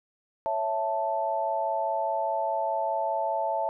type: chord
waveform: sine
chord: A major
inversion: first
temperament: equal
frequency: 554.4 / 659.3 / 880 Hz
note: C#5 / E5 / A5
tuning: 0 / 0 / 0 cents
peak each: -33 / -29 / -28 dBFS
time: 0.46-3.69 s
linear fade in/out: 0 ms
effects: none